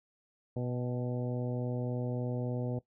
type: harmonic tone with a mistuned harmonic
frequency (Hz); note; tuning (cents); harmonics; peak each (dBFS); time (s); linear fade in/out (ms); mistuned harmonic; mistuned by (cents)
123.47; B2; 0; 1 / 2 / 3 / 4 / 5 / 6 / 7; -34 / -38 / -42 / -40 / -44 / -52 / -55; 0.56-2.79; 5; 6; +38
effects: noise-tail reverb RT60 0.1 s tail -17 dB re dry